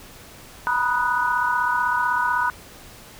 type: chord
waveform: sine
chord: B major seventh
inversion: third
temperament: equal with one note detuned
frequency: 951.9 / 987.8 / 1244.5 / 1480 Hz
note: A#5 / B5 / D#6 / F#6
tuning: +36 / 0 / 0 / 0 cents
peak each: -26 / -23 / -27 / -23 dBFS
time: 0.67-2.5 s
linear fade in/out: 0 ms
effects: pink hiss -44 dBFS RMS until 3.19 s